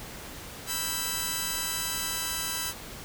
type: chord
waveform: 5% pulse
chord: E minor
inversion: second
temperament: just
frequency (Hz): 988.9 / 1318.5 / 1582.2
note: B5 / E6 / G6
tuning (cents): +2 / 0 / +16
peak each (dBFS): -23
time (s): 0.66-2.74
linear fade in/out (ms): 50
effects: pink hiss -42 dBFS RMS until 3.04 s